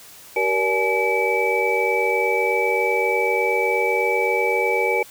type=tone cluster; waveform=sine; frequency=385.7 / 473.7 / 577 / 848 / 2301 Hz; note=G4 / A#4 / D5 / G#5 / D7; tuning=-28 / +28 / -31 / +36 / -36 cents; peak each=-25 / -22 / -28 / -25 / -22 dBFS; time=0.36-5.03 s; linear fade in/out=5 ms; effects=white hiss -44 dBFS RMS until 5.1 s

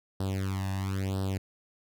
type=tone with flanger; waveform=sawtooth; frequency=96.2 Hz; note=G2; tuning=32 cents flat; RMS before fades=-31 dBFS; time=0.2-1.38 s; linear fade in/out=5 ms; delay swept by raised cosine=0.22 to 1.13 ms; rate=1 Hz; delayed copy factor=+1; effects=none

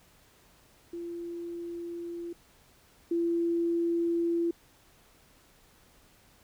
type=tone pair in turn; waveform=sine; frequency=342.3 / 339 Hz; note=F4 / E4; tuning=-35 / +49 cents; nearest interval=unison; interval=16 cents; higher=first; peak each=-35 / -25 dBFS; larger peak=second; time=0.93-2.33 / 3.11-4.51 s; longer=neither; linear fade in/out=5 ms; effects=pink hiss -61 dBFS RMS until 6.43 s

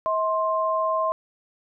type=tone pair together; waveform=sine; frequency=641 / 1052.4 Hz; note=E5 / C6; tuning=-49 / +10 cents; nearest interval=major sixth; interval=859 cents; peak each=-24 / -23 dBFS; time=0.06-1.12 s; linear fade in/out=0 ms; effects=none

